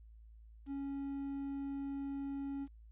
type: tone with quantisation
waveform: triangle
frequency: 277.2 Hz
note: C#4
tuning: in tune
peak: -36 dBFS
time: 0.66-2.68 s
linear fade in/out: 50 ms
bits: 11
effects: added 55 Hz sine -54 dBFS peak until 2.91 s + resampled to 8000 Hz